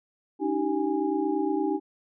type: tone cluster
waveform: sine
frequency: 285.2 / 313.8 / 386.6 / 825 Hz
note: C#4 / D#4 / G4 / G#5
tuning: +49 / +15 / -24 / -12 cents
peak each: -30 / -27 / -29 / -33 dBFS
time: 0.39-1.8 s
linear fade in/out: 50 ms
effects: none